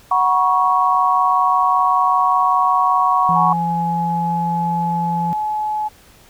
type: chord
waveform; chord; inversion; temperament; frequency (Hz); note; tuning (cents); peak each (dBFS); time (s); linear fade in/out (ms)
sine; F# suspended fourth; none; equal with one note detuned; 740 / 963.5 / 1108.7; F#5 / B5 / C#6; 0 / -43 / 0; -18 / -18 / -15; 0.11-3.53; 5
type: tone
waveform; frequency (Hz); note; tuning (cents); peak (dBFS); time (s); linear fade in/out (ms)
triangle; 170.2; F3; -44; -19; 3.29-5.33; 0
type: tone with pitch glide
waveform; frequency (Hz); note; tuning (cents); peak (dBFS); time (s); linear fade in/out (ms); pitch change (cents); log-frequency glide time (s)
sine; 840 to 852.2; G#5 to G#5; +19 to +44; -18; 3.35-5.89; 20; +25; 3.78-4.81
effects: pink hiss -48 dBFS RMS until 6.29 s